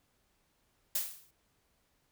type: noise with exponential decay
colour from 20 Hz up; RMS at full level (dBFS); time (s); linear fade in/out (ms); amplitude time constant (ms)
blue; -29; 0.95-1.31; 5; 77
effects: pink hiss -74 dBFS RMS until 2.11 s